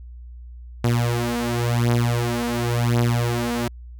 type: beating tone pair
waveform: sawtooth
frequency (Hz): 118.7 / 119.63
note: A#2 / A#2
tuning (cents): +32 / +45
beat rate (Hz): 0.93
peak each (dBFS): -18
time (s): 0.84-3.68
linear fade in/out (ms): 5
effects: added 60 Hz sine -36 dBFS peak until 3.99 s